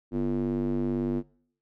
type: tone with band-pass filter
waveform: square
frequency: 49 Hz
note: G1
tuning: in tune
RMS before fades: -28 dBFS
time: 0.11-1.23 s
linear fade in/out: 50 ms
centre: 290 Hz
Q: 4
effects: noise-tail reverb RT60 0.6 s tail -23 dB re dry